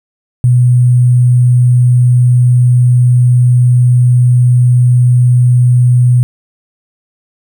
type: tone with sample-and-hold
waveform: sine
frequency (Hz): 123.47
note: B2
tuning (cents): 0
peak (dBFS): -4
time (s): 0.44-6.23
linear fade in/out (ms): 0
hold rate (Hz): 8820
effects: none